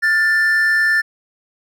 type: tone pair together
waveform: triangle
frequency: 1419 / 1770.5 Hz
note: F6 / A6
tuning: +27 / +10 cents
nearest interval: major third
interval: 383 cents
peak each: -21 / -11 dBFS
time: 0.02-1.02 s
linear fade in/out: 20 ms
effects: none